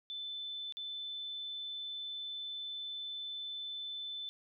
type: tone with dropouts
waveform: sine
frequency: 3520 Hz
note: A7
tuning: in tune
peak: -39 dBFS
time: 0.1-4.29 s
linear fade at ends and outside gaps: 0 ms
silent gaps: 0.724-0.77 s
effects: none